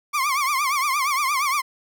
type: tone with vibrato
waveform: 30% pulse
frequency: 1119 Hz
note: C#6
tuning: 16 cents sharp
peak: -17 dBFS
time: 0.13-1.62 s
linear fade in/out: 20 ms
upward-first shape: triangle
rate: 8.6 Hz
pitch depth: 160 cents each way
effects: none